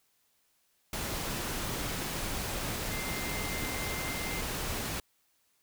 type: tone in noise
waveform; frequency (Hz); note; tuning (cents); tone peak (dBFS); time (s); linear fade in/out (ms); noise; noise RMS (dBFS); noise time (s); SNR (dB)
sine; 2089; C7; -3; -40; 2.91-4.41; 2; pink; -35; 0.93-5; -8
effects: white hiss -72 dBFS RMS until 5.62 s